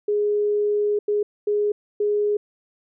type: tone bursts at uneven times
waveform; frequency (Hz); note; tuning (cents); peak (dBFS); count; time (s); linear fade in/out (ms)
sine; 415.3; G#4; 0; -18; 4; 0.08-0.99 / 1.08-1.23 / 1.47-1.72 / 2-2.37; 5
effects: none